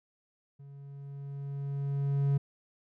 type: tone with level ramp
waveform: triangle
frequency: 140 Hz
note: C#3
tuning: 18 cents sharp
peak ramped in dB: -45 to -21 dBFS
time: 0.59-2.38 s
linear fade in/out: 10 ms
effects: none